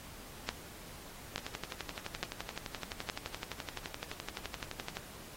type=two click trains; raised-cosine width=0.2 ms; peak=-20 / -15 dBFS; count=43 / 4; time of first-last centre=1.38-4.97 / 0.49-3.099 s; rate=11.7 / 1.15 Hz; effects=pink hiss -51 dBFS RMS until 5.36 s + AAC 48 kbps